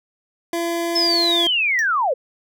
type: tone with pitch glide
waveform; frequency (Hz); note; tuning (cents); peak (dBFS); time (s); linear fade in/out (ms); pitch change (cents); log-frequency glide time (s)
25% pulse; 339 to 341.2; E4 to F4; +49 to -40; -17; 0.53-1.47; 2; +11; 0.86-1.29
type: linear sweep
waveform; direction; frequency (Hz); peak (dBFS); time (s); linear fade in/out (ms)
sine; down; 5274 to 466.2; -16; 0.95-2.14; 10
type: tone with exponential decay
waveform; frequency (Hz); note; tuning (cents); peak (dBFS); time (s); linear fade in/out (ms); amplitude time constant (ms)
square; 5740; F8; +47; -23; 1.79-1.87; 0; 16
effects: none